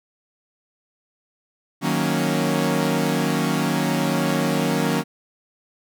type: chord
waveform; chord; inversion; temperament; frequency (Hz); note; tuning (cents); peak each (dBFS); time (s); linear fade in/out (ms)
sawtooth; D# minor seventh; none; equal; 155.56 / 185 / 233.1 / 277.2; D#3 / F#3 / A#3 / C#4; 0 / 0 / 0 / 0; -21; 1.81-5.04; 50
effects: none